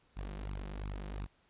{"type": "tone with flanger", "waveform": "sawtooth", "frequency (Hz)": 49.5, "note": "G1", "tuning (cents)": 18, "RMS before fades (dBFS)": -41, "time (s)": [0.16, 1.27], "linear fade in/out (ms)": 20, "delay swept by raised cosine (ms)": [0.77, 5.77], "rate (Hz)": 2.8, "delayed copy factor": 0.75, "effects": ["pink hiss -70 dBFS RMS until 1.49 s", "resampled to 8000 Hz"]}